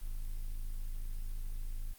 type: tone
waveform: triangle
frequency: 26.96 Hz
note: A0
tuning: 34 cents flat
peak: -33 dBFS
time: 0.01-1.94 s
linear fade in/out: 20 ms
effects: white hiss -59 dBFS RMS until 1.98 s + Opus 32 kbps